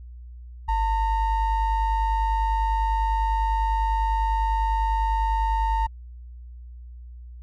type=ring-modulated tone; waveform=triangle; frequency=475 Hz; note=A#4; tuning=33 cents sharp; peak=-15 dBFS; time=0.68-5.87 s; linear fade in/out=10 ms; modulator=425 Hz; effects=added 60 Hz sine -38 dBFS peak until 7.42 s